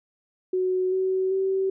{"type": "tone with pitch steps", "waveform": "sine", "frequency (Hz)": [370, 376.7, 383.5], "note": ["F#4", "F#4", "G4"], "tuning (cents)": [0, 31, -38], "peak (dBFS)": -21, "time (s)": [0.53, 1.7], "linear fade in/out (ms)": 5, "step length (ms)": 390, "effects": []}